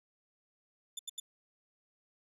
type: tone bursts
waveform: 20% pulse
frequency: 3520 Hz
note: A7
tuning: in tune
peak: -32 dBFS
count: 3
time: 0.97-1.2 s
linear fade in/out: 5 ms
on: 22 ms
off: 82 ms
effects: none